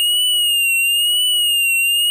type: tone with vibrato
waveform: square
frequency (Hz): 2848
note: F7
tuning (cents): +33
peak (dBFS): -14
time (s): 0-2.1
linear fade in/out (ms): 0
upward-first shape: triangle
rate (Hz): 1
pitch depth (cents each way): 80
effects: none